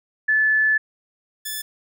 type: tone pair in turn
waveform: sine / 5% pulse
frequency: 1736 / 1736 Hz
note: A6 / A6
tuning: -24 / -24 cents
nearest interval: unison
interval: 0 cents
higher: neither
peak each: -15 / -16 dBFS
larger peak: first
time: 0.28-0.78 / 1.45-1.62 s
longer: first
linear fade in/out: 10 ms
effects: none